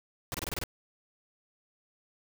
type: noise bursts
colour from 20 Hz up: pink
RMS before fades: -35 dBFS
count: 7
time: 0.32-0.637 s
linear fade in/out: 0 ms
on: 23 ms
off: 26 ms
effects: none